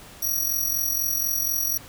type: tone with amplitude modulation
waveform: 10% pulse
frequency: 5760 Hz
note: F#8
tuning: 47 cents flat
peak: -14 dBFS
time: 0.22-1.78 s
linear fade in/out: 10 ms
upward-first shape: sine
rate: 44.1 Hz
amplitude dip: 65%
effects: pink hiss -45 dBFS RMS until 1.88 s